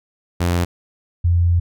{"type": "tone pair in turn", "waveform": ["sawtooth", "sine"], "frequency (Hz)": [87.31, 86.41], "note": ["F2", "F2"], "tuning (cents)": [0, -18], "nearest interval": "unison", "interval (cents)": 18, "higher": "first", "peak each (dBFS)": -12, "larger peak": "neither", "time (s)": [[0.4, 0.65], [1.24, 1.6]], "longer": "second", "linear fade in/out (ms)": 10, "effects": []}